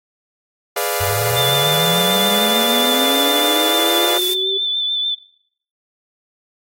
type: chord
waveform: sawtooth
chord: G# diminished seventh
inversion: none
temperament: equal with one note detuned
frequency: 417.2 / 493.9 / 587.3 / 698.5 Hz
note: G#4 / B4 / D5 / F5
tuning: +8 / 0 / 0 / 0 cents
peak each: -21 dBFS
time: 0.76-4.18 s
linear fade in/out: 5 ms
type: noise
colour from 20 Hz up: blue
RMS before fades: -24 dBFS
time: 0.77-4.34 s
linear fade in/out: 5 ms
type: linear sweep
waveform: sine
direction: up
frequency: 92.5 to 392 Hz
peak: -23 dBFS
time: 1-4.58 s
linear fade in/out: 10 ms
type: tone with vibrato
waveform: sine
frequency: 3520 Hz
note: A7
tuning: in tune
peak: -17 dBFS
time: 1.36-5.15 s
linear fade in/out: 10 ms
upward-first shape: sine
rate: 6.8 Hz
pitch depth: 27 cents each way
effects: noise-tail reverb RT60 0.6 s tail -18 dB re dry + AAC 48 kbps